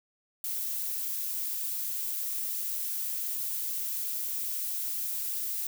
violet noise, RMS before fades -33 dBFS, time 0.44-5.67 s, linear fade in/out 2 ms, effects none

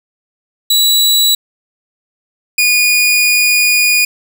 sawtooth tone pair in turn, 3926 / 2451 Hz, B7 / D#7, -11 / -27 cents, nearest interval minor sixth, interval 816 cents, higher first, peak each -5 dBFS, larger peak neither, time 0.7-1.35 / 2.58-4.05 s, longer second, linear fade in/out 5 ms, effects none

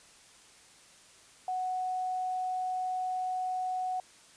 sine tone with quantisation, 740 Hz, F#5, in tune, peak -30 dBFS, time 1.48-4 s, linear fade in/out 2 ms, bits 10, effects white hiss -57 dBFS RMS until 4.36 s + resampled to 22050 Hz

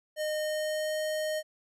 square tone with pitch glide, 613 to 618.7 Hz, D#5 to D#5, -26 to -10 cents, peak -30 dBFS, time 0.16-1.43 s, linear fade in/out 50 ms, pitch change +16 cents, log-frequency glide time 0.36-0.99 s, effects resampled to 32000 Hz

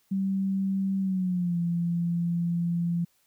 sine tone with pitch glide, 193.3 to 171.22 Hz, G3 to F3, -24 to -34 cents, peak -24 dBFS, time 0.11-3.05 s, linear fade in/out 10 ms, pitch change -210 cents, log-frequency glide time 1-1.58 s, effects white hiss -68 dBFS RMS until 3.26 s

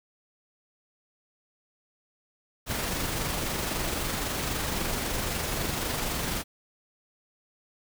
pink noise with amplitude modulation, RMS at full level -29 dBFS, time 2.66-6.44 s, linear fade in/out 50 ms, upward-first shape sine, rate 23.8 Hz, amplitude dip 30%, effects none

